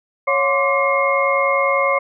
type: tone cluster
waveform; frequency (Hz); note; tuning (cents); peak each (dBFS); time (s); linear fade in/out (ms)
sine; 553 / 713 / 1048 / 1158 / 2145; C#5 / F5 / C6 / D6 / C7; -4 / +36 / +2 / -25 / +42; -18 / -27 / -22 / -21 / -20; 0.27-1.99; 10
effects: none